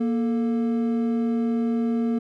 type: tone pair together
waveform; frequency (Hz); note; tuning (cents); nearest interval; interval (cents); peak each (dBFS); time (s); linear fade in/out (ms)
triangle; 234.2 / 441.2; A#3 / A4; +8 / +5; major seventh; 1097; -19 / -29; 0-2.19; 10
effects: none